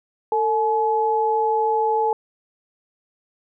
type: tone pair together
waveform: sine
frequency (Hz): 448.4 / 853.3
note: A4 / G#5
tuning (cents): +33 / +47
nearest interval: major seventh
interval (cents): 1114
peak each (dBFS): -21 / -19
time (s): 0.32-2.13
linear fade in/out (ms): 2
effects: none